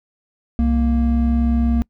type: tone pair together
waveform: triangle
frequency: 65.41 / 233.1 Hz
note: C2 / A#3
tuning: 0 / 0 cents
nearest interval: octave + minor seventh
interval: 2200 cents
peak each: -15 dBFS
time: 0.59-1.82 s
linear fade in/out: 0 ms
effects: noise-tail reverb RT60 0.1 s tail -25 dB re dry